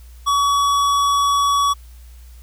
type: tone with hard clipping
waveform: triangle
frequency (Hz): 1132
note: C#6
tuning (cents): +36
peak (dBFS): -16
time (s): 0.26-1.74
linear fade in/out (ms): 20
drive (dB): 18
effects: added 60 Hz sine -38 dBFS peak until 2.42 s + white hiss -53 dBFS RMS until 2.42 s